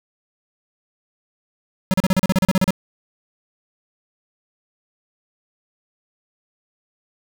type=tone bursts; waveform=square; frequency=187.9 Hz; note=F#3; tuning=27 cents sharp; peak=-14 dBFS; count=13; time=1.91-2.706 s; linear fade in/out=0 ms; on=28 ms; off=36 ms; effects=none